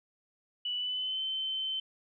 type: tone with pitch glide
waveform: sine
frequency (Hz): 2960 to 3079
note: F#7 to G7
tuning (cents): 0 to -32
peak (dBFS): -31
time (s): 0.65-1.8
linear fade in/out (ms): 5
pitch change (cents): +68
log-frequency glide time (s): 0.76-1.22
effects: none